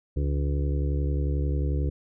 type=harmonic tone; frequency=71.2 Hz; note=C#2; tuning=47 cents sharp; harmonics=1 / 2 / 4 / 5 / 6 / 7; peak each=-24 / -30 / -36 / -38 / -40 / -41 dBFS; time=0.16-1.9 s; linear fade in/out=10 ms; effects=none